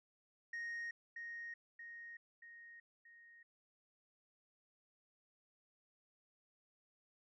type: tone with echo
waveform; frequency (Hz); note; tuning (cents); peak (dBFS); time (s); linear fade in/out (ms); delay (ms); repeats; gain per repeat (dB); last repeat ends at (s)
sine; 1864.7; A#6; 0; -39; 0.53-0.91; 5; 630; 4; -5; 3.43
effects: tanh soft clip ceiling -40 dBFS